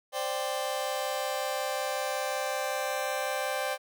sawtooth chord, C suspended second, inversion none, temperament just, 523.3 / 588.7 / 784.9 Hz, C5 / D5 / G5, 0 / +4 / +2 cents, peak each -30 dBFS, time 0.12-3.78 s, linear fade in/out 50 ms, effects none

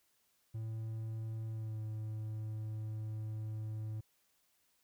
triangle tone with pitch glide, 111.2 to 108.6 Hz, A2 to A2, +19 to -22 cents, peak -36 dBFS, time 0.54-4.01 s, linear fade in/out 10 ms, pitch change -41 cents, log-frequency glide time 1.5-1.8 s, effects white hiss -75 dBFS RMS until 4.83 s

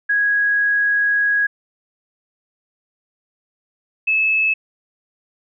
sine tone pair in turn, 1657 / 2602 Hz, G#6 / E7, -4 / -23 cents, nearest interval minor sixth, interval 781 cents, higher second, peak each -14 dBFS, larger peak neither, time 0.09-1.47 / 4.07-4.54 s, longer first, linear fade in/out 10 ms, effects none

